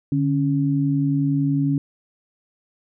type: tone pair together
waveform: sine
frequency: 146.33 / 277.2 Hz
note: D3 / C#4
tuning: -6 / 0 cents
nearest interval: major seventh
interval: 1106 cents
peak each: -20 dBFS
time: 0.12-1.78 s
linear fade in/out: 2 ms
effects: none